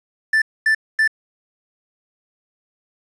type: tone bursts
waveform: triangle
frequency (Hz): 1764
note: A6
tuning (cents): +4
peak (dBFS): -11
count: 3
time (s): 0.33-1.077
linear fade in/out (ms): 5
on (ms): 89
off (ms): 240
effects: resampled to 22050 Hz + 7-bit